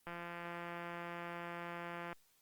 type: click train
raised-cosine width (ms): 0.5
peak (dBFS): -30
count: 355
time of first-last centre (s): 0.07-2.128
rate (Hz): 172
effects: white hiss -72 dBFS RMS until 2.41 s + Opus 32 kbps